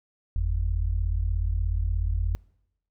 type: tone pair together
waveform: sine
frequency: 46.85 / 83.6 Hz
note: F#1 / E2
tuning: +22 / +25 cents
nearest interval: minor seventh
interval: 1003 cents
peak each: -24 / -27 dBFS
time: 0.36-2.35 s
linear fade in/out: 0 ms
effects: noise-tail reverb RT60 0.9 s tail -26 dB re dry